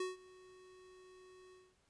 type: tone with ADSR envelope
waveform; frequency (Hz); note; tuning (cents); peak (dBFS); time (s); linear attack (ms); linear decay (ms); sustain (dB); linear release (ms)
square; 370; F#4; 0; -36; 0-1.76; 4; 160; -22; 240
effects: pink hiss -75 dBFS RMS until 1.89 s + resampled to 22050 Hz